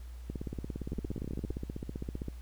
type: two click trains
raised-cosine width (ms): 3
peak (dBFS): -24 / -24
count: 22 / 22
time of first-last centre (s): 0.3-1.507 / 0.92-2.284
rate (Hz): 17.4 / 15.4
effects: added 60 Hz sine -42 dBFS peak until 2.41 s + pink hiss -61 dBFS RMS until 2.41 s